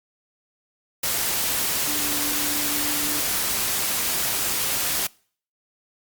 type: tone in noise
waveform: sine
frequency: 293.5 Hz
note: D4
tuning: 1 cent flat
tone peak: -32 dBFS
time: 1.87-3.2 s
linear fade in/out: 5 ms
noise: white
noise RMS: -24 dBFS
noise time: 1.03-5.07 s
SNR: -11 dB
effects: noise-tail reverb RT60 0.5 s tail -25 dB re dry + Opus 48 kbps